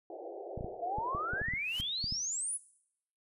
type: band-pass noise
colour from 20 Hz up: pink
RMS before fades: -44 dBFS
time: 0.1-1.42 s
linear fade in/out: 2 ms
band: 340 to 780 Hz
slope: 96 dB/octave
type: clicks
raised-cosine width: 5 ms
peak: -28 dBFS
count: 12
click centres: 0.576 / 0.609 / 0.645 / 0.985 / 1.149 / 1.335 / 1.416 / 1.485 / 1.537 / 1.8 / 2.042 / 2.124 s
type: exponential sweep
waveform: sine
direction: up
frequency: 659.3 to 10548 Hz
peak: -33 dBFS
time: 0.81-2.58 s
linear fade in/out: 20 ms
type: noise with exponential growth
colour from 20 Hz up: white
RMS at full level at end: -44 dBFS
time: 1.53-1.81 s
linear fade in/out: 1 ms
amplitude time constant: 59 ms
effects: noise-tail reverb RT60 0.7 s tail -18 dB re dry + resampled to 32000 Hz